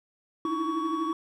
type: tone cluster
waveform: triangle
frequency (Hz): 297.2 / 321.6 / 333.9 / 1122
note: D4 / E4 / E4 / C#6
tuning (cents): +21 / -43 / +22 / +21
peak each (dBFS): -35 / -28 / -32 / -28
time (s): 0.45-1.13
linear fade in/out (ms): 2
effects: tanh soft clip ceiling -16 dBFS